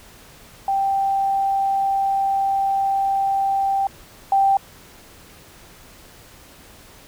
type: tone pair in turn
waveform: sine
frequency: 784 / 784 Hz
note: G5 / G5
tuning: 0 / 0 cents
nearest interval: unison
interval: 0 cents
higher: neither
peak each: -17 / -13 dBFS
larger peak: second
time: 0.68-3.87 / 4.32-4.57 s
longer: first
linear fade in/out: 2 ms
effects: pink hiss -46 dBFS RMS until 7.07 s

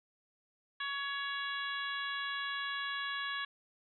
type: harmonic tone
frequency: 560 Hz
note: C#5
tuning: 18 cents sharp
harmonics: 2 / 3 / 4 / 5 / 6 / 7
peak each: -41 / -38 / -48 / -46 / -43 / -48 dBFS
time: 0.8-3.45 s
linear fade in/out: 5 ms
effects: none

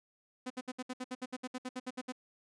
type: tone bursts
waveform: sawtooth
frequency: 253.7 Hz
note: B3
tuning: 47 cents sharp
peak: -33 dBFS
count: 16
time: 0.46-2.123 s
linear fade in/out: 10 ms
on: 43 ms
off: 65 ms
effects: resampled to 22050 Hz

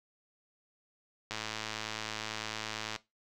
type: click train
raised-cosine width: 0.2 ms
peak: -19 dBFS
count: 181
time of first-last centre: 1.31-2.961 s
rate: 109 Hz
effects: noise-tail reverb RT60 0.2 s tail -17 dB re dry

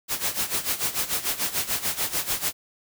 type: noise with tremolo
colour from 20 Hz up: white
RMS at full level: -24 dBFS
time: 0.08-2.53 s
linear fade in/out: 50 ms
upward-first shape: sine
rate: 6.8 Hz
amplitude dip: 80%
effects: none

